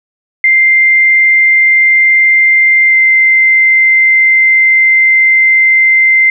sine tone with pitch glide, 2093 to 2081 Hz, C7 to C7, 0 to -10 cents, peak -4 dBFS, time 0.44-6.3 s, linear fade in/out 2 ms, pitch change -10 cents, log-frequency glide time 2.88-2.95 s, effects none

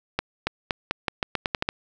accelerating click train, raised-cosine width 0.3 ms, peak -7 dBFS, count 11, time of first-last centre 0.19-1.689 s, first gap 280 ms, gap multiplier 0.85, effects none

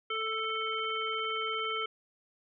harmonic tone, 441.3 Hz, A4, 5 cents sharp, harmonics 1 / 3 / 5 / 7, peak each -38 / -34 / -38 / -37 dBFS, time 0.1-1.86 s, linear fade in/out 5 ms, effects none

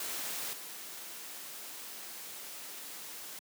white noise with level steps, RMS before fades -38 / -45 dBFS, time 0-3.39 s, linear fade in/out 2 ms, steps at 0.53 s, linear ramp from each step 2 ms, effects high-pass 200 Hz 12 dB/octave

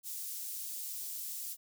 white high-pass noise, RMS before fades -41 dBFS, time 0.03-1.57 s, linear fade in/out 50 ms, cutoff 6200 Hz, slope 12 dB/octave, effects none

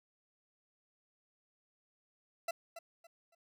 40% pulse tone with echo, 672 Hz, E5, 33 cents sharp, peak -33 dBFS, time 2.48-2.51 s, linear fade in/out 5 ms, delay 280 ms, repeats 3, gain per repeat -11 dB, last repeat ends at 3.35 s, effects none

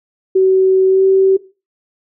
sine tone with pitch glide, 378.5 to 383.8 Hz, F#4 to G4, +39 to -37 cents, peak -7 dBFS, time 0.35-1.37 s, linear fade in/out 10 ms, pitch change +24 cents, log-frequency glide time 0.87-1.04 s, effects noise-tail reverb RT60 0.3 s tail -17 dB re dry

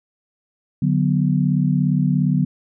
sine chord, B minor, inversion first, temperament equal with one note detuned, 146.83 / 184.04 / 246.9 Hz, D3 / F#3 / B3, 0 / -9 / 0 cents, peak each -18 / -19 / -22 dBFS, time 0.82-2.45 s, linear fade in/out 5 ms, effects none

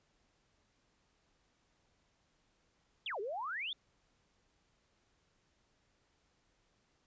sine exponential two-way sweep, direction down then up, 3635 to 380 to 3635 Hz, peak -37 dBFS, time 3.06-3.73 s, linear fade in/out 2 ms, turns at 3.2 s, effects pink hiss -75 dBFS RMS until 7.06 s + resampled to 16000 Hz

